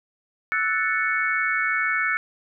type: chord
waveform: sine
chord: F# minor seventh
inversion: third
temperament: equal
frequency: 1318.5 / 1480 / 1760 / 2217 Hz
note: E6 / F#6 / A6 / C#7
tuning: 0 / 0 / 0 / 0 cents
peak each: -28 / -26 / -26 / -25 dBFS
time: 0.52-2.17 s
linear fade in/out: 0 ms
effects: none